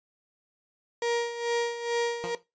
35% pulse tone with tremolo, 471.2 Hz, A#4, 19 cents sharp, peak -22 dBFS, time 1.02-2.35 s, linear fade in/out 2 ms, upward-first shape sine, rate 2.3 Hz, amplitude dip 70%
10% pulse tone with exponential decay, 174.9 Hz, F3, 3 cents sharp, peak -23 dBFS, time 2.24-2.43 s, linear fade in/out 0 ms, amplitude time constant 41 ms
effects noise-tail reverb RT60 0.2 s tail -17 dB re dry + resampled to 16000 Hz

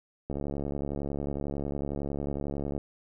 click train, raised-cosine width 2 ms, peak -20 dBFS, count 177, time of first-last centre 0.3-2.779 s, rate 71 Hz, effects none

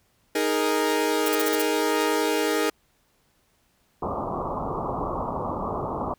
sawtooth chord, D# suspended fourth, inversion none, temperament equal, 311.1 / 415.3 / 466.2 Hz, D#4 / G#4 / A#4, 0 / 0 / 0 cents, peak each -22 dBFS, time 0.35-2.7 s, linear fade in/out 5 ms
blue noise bursts, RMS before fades -28 dBFS, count 6, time 1.26-1.619 s, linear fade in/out 2 ms, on 24 ms, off 43 ms
white low-pass noise, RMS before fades -29 dBFS, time 4.02-6.14 s, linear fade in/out 5 ms, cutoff 1200 Hz, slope 96 dB/octave
effects pink hiss -66 dBFS RMS until 6.18 s

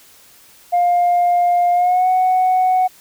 sine tone with pitch glide, 705 to 741.3 Hz, F5 to F#5, +16 to +3 cents, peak -10 dBFS, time 0.72-2.88 s, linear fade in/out 20 ms, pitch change +87 cents, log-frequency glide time 1.73-2.08 s, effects tanh soft clip ceiling -9 dBFS + white hiss -47 dBFS RMS until 3 s

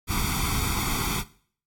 pink noise with comb filter, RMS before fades -26 dBFS, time 0.07-1.24 s, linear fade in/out 50 ms, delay 0.87 ms, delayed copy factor +1, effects noise-tail reverb RT60 0.5 s tail -18 dB re dry + AAC 64 kbps

